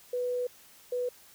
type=tone bursts at uneven times; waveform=sine; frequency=493.9 Hz; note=B4; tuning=in tune; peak=-28 dBFS; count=2; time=0.13-0.47 / 0.92-1.09 s; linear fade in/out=5 ms; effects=white hiss -56 dBFS RMS until 1.34 s